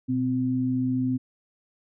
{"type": "tone pair together", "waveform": "sine", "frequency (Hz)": [122.2, 257], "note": ["B2", "C4"], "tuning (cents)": [-18, -31], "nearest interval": "octave + minor second", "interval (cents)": 1287, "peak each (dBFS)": [-29, -23], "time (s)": [0.08, 1.18], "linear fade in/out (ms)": 20, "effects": []}